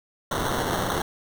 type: noise with sample-and-hold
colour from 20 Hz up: blue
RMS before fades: -26 dBFS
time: 0.31-1.02 s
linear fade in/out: 5 ms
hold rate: 2450 Hz
effects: none